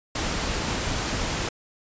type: noise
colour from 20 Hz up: pink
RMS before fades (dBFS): -27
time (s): 0.15-1.49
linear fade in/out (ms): 5
effects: resampled to 16000 Hz